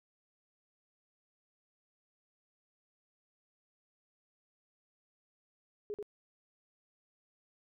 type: tone with echo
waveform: sine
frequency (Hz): 415.3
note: G#4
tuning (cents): 0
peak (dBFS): -36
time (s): 5.9-5.94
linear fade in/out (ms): 0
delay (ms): 87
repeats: 1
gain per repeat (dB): -2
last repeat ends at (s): 6.027
effects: none